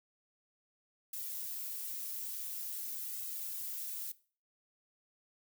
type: noise with flanger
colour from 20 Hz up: violet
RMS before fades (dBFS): -41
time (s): 1.13-4.12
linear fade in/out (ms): 5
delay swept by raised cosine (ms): 1.7 to 6.5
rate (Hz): 0.48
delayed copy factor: -0.8
effects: noise-tail reverb RT60 0.4 s tail -19 dB re dry